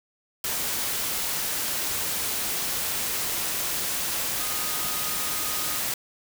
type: tone in noise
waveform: sine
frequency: 1244.5 Hz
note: D#6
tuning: in tune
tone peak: -39 dBFS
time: 4.4-5.79 s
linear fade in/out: 2 ms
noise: white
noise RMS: -28 dBFS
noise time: 0.44-5.94 s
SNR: -14 dB
effects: none